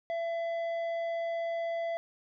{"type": "tone with tanh clipping", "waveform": "triangle", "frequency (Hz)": 671, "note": "E5", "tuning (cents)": 31, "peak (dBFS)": -32, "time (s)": [0.1, 1.97], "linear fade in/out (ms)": 0, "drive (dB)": 12, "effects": []}